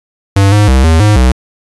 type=tone with pitch steps; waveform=square; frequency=98.6 / 104.2 / 65.4 / 80.8 / 105.3 / 63.2 Hz; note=G2 / G#2 / C2 / E2 / G#2 / B1; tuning=+11 / +6 / 0 / -34 / +24 / +41 cents; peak=-5 dBFS; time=0.36-1.32 s; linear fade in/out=5 ms; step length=160 ms; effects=resampled to 24000 Hz + 7-bit